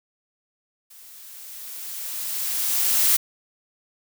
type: noise with level ramp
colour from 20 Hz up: blue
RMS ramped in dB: -47 to -17 dBFS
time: 0.9-3.17 s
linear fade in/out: 10 ms
effects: none